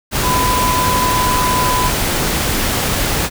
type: tone in noise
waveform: sine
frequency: 1001 Hz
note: B5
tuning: 23 cents sharp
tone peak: -15 dBFS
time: 0.22-1.91 s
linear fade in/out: 50 ms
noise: pink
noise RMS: -17 dBFS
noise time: 0.11-3.3 s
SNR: -1 dB
effects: none